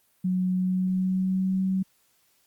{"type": "tone with pitch glide", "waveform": "sine", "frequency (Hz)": [183.8, 189.3], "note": ["F#3", "F#3"], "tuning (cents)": [-11, 40], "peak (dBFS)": -22, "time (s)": [0.24, 1.83], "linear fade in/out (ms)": 10, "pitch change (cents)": 51, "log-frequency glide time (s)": [0.52, 1.61], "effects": ["white hiss -66 dBFS RMS until 2.46 s", "Opus 32 kbps"]}